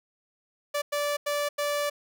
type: tone bursts at uneven times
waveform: sawtooth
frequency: 582 Hz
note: D5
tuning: 16 cents flat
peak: -22 dBFS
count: 4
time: 0.74-0.82 / 0.92-1.17 / 1.26-1.49 / 1.58-1.9 s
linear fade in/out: 10 ms
effects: none